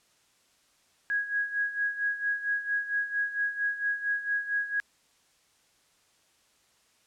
sine tone with tremolo, 1654 Hz, G#6, 8 cents flat, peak -24 dBFS, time 1.1-4.8 s, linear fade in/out 0 ms, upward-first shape sine, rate 4.4 Hz, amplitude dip 75%, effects white hiss -66 dBFS RMS until 7.06 s + low-pass 9000 Hz 12 dB/octave

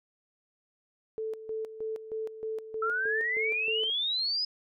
sine tone with tremolo, 440 Hz, A4, in tune, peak -31 dBFS, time 1.18-3.9 s, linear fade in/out 0 ms, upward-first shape square, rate 3.2 Hz, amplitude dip 70%
sine exponential sweep, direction up, 1318.5 to 5090 Hz, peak -27 dBFS, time 2.82-4.45 s, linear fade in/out 5 ms
effects none

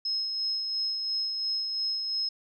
sine tone with tremolo, 5160 Hz, E8, 38 cents flat, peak -26 dBFS, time 0.05-2.29 s, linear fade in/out 5 ms, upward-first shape sine, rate 2.9 Hz, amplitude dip 35%, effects none

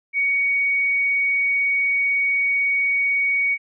sine tone, 2241 Hz, C#7, 18 cents sharp, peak -17 dBFS, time 0.13-3.58 s, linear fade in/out 50 ms, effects none

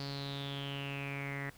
sawtooth tone with low-pass filter sweep, 139.7 Hz, C#3, 14 cents sharp, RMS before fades -40 dBFS, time 0-1.5 s, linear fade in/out 2 ms, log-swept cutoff 4600 to 1900 Hz, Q 9.2, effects pink hiss -59 dBFS RMS until 1.57 s

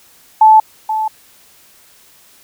sine tone with echo, 871 Hz, A5, 18 cents flat, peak -3 dBFS, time 0.41-0.6 s, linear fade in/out 5 ms, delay 480 ms, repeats 1, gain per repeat -11 dB, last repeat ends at 1.08 s, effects white hiss -47 dBFS RMS until 2.43 s

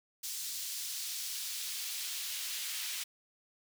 pink noise with high-pass filter sweep, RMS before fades -39 dBFS, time 0.23-3.04 s, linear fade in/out 10 ms, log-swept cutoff 5000 to 2800 Hz, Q 1, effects none

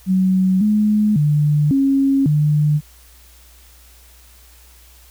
sine tone with pitch steps, 187.3 / 211.4 / 148.4 / 273 / 149.5 Hz, F#3 / G#3 / D3 / C#4 / D3, +21 / +31 / +18 / -26 / +31 cents, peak -12 dBFS, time 0.06-2.81 s, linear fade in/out 50 ms, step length 550 ms, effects added 60 Hz sine -46 dBFS peak until 5.1 s + white hiss -49 dBFS RMS until 5.1 s

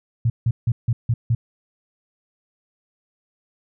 sine tone bursts, 116.54 Hz, A#2, in tune, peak -15 dBFS, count 6, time 0.25-1.35 s, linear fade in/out 5 ms, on 50 ms, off 160 ms, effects none

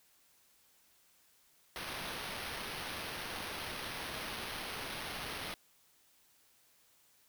violet noise with sample-and-hold, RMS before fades -42 dBFS, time 1.76-5.54 s, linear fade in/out 0 ms, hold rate 7350 Hz, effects white hiss -68 dBFS RMS until 7.28 s

